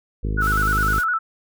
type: harmonic tone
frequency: 51.91 Hz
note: G#1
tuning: in tune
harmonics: 1 / 2 / 3 / 4 / 5 / 6 / 7 / 8 / 9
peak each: -22 / -28 / -32 / -34 / -36 / -38 / -39 / -40 / -41 dBFS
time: 0.23-1 s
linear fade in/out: 10 ms
type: tone with vibrato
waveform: sine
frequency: 1389 Hz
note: F6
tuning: 10 cents flat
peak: -18 dBFS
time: 0.37-1.19 s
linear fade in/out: 20 ms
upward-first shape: square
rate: 9.8 Hz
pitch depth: 88 cents each way
type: noise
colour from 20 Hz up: white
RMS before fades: -35 dBFS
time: 0.4-1.05 s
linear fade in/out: 50 ms
effects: none